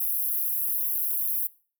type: high-pass noise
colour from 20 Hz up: pink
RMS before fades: -27 dBFS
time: 0-1.47 s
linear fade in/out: 5 ms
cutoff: 11000 Hz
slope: 96 dB/octave
effects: noise-tail reverb RT60 0.4 s tail -21 dB re dry